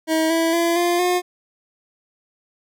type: tone with pitch steps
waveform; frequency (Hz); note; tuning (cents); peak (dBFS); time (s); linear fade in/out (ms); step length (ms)
25% pulse; 319.4 / 328.8 / 338.4 / 348.3 / 358.5; D#4 / E4 / E4 / F4 / F4; +45 / -4 / +45 / -5 / +45; -13; 0.07-1.22; 50; 230
effects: none